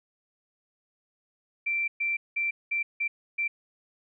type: tone bursts at uneven times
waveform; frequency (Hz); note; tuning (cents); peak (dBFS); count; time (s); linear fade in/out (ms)
sine; 2349; D7; 0; -25; 6; 1.66-1.88 / 2-2.17 / 2.36-2.51 / 2.71-2.83 / 3-3.08 / 3.38-3.48; 10
effects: none